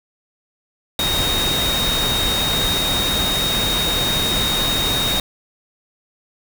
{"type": "tone in noise", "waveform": "sine", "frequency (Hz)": 3729, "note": "A#7", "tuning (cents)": 0, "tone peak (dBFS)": -19, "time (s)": [0.99, 5.2], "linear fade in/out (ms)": 2, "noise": "pink", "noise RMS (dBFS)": -22, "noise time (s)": [0.99, 5.2], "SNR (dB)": 0, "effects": []}